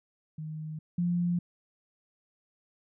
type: tone pair in turn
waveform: sine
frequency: 155.56 / 174.61 Hz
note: D#3 / F3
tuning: 0 / 0 cents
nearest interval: major second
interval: 200 cents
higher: second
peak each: -35 / -25 dBFS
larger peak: second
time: 0.38-0.79 / 0.98-1.39 s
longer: neither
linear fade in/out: 5 ms
effects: none